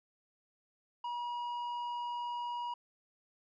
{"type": "tone with tanh clipping", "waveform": "triangle", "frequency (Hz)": 961, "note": "B5", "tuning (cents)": -48, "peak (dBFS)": -37, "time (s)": [1.04, 2.74], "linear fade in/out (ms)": 5, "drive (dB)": 11, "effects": []}